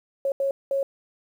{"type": "tone bursts at uneven times", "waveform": "sine", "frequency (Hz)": 549, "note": "C#5", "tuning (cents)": -17, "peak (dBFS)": -21, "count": 3, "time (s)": [[0.25, 0.32], [0.4, 0.51], [0.71, 0.83]], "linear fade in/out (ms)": 2, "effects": ["9-bit"]}